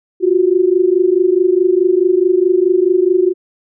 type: tone pair together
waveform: sine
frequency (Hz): 352.2 / 376.9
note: F4 / F#4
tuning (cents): +15 / +32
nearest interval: minor second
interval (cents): 117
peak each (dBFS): -12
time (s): 0.2-3.34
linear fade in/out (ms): 50
effects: none